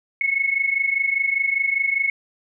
sine tone pair together, 2175 / 2200 Hz, C#7 / C#7, -33 / -14 cents, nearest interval unison, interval 19 cents, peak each -23 / -20 dBFS, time 0.21-2.1 s, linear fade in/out 2 ms, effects none

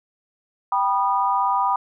sine chord, G augmented, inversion none, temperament just, 784 / 980 / 1225 Hz, G5 / B5 / D#6, 0 / -14 / -27 cents, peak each -23 / -20 / -24 dBFS, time 0.72-1.76 s, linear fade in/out 2 ms, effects none

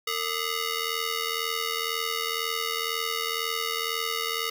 10% pulse ring-modulated tone, 830 Hz, G#5, 1 cent flat, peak -16 dBFS, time 0.07-4.5 s, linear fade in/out 5 ms, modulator 374 Hz, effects none

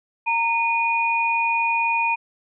sine tone pair together, 923 / 2461 Hz, A#5 / D#7, -17 / -20 cents, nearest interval octave + perfect fourth, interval 1697 cents, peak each -21 dBFS, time 0.26-2.16 s, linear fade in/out 20 ms, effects none

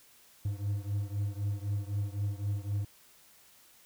triangle beating tone pair, 100.1 / 104 Hz, G2 / G#2, +37 / +3 cents, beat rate 3.9 Hz, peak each -31 / -33 dBFS, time 0.45-2.85 s, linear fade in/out 5 ms, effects white hiss -60 dBFS RMS until 3.85 s

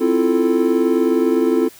triangle chord, F major seventh, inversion second, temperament equal, 261.6 / 329.6 / 349.2 / 440 Hz, C4 / E4 / F4 / A4, 0 / 0 / 0 / 0 cents, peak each -17 dBFS, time 0-1.69 s, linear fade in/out 20 ms, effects white hiss -44 dBFS RMS until 1.79 s

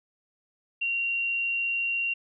sine tone, 2757 Hz, F7, 23 cents flat, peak -25 dBFS, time 0.81-2.14 s, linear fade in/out 10 ms, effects none

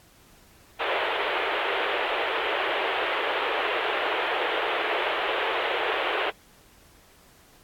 pink band-pass noise, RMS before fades -27 dBFS, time 0.79-6.31 s, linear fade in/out 20 ms, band 380 to 3300 Hz, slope 48 dB/octave, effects pink hiss -56 dBFS RMS until 7.63 s + AAC 64 kbps

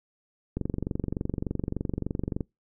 click train, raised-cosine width 3 ms, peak -16 dBFS, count 44, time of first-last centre 0.57-2.408 s, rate 23.4 Hz, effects noise-tail reverb RT60 0.2 s tail -25 dB re dry

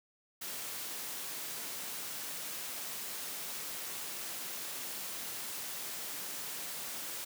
white high-pass noise, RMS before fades -41 dBFS, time 0.41-7.25 s, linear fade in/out 10 ms, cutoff 140 Hz, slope 12 dB/octave, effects none

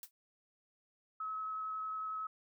blue noise with exponential decay, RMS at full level -43 dBFS, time 0.03-0.11 s, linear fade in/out 1 ms, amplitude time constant 17 ms
sine tone with vibrato, 1286 Hz, E6, 43 cents flat, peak -37 dBFS, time 1.2-2.27 s, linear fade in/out 5 ms, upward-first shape sine, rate 11 Hz, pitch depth 8 cents each way
effects none

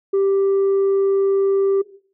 sine tone, 392 Hz, G4, in tune, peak -12 dBFS, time 0.13-1.82 s, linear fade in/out 10 ms, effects noise-tail reverb RT60 0.5 s tail -17 dB re dry + tanh soft clip ceiling -13 dBFS

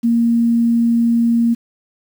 sine tone, 233.1 Hz, A#3, in tune, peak -11 dBFS, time 0.03-1.55 s, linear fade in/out 20 ms, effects 7-bit

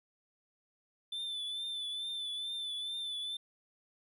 triangle tone with vibrato, 3520 Hz, A7, in tune, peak -35 dBFS, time 1.12-3.37 s, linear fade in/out 5 ms, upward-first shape triangle, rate 2.3 Hz, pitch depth 49 cents each way, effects none

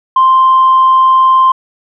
sine tone, 1046.5 Hz, C6, in tune, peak -3 dBFS, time 0.16-1.52 s, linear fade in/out 5 ms, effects tanh soft clip ceiling -1 dBFS

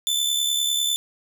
sawtooth tone with amplitude modulation, 3520 Hz, A7, in tune, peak -15 dBFS, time 0.07-0.96 s, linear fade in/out 0 ms, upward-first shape sine, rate 70 Hz, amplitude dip 55%, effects none

